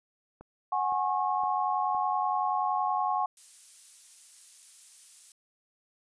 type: click train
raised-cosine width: 1 ms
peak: -33 dBFS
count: 4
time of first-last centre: 0.41-1.948 s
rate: 1.95 Hz
type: chord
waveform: sine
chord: F# suspended second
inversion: none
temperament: equal with one note detuned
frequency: 740 / 830.6 / 1087.8 Hz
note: F#5 / G#5 / C#6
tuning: 0 / 0 / -33 cents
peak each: -30 dBFS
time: 0.72-3.26 s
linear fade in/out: 5 ms
type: noise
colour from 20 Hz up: violet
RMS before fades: -46 dBFS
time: 3.37-5.32 s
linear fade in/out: 2 ms
effects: resampled to 22050 Hz